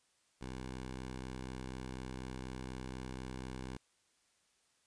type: tone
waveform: 10% pulse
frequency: 64.1 Hz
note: C2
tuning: 35 cents flat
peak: -34 dBFS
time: 0.41-3.77 s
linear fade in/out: 5 ms
effects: white hiss -74 dBFS RMS until 4.86 s + resampled to 22050 Hz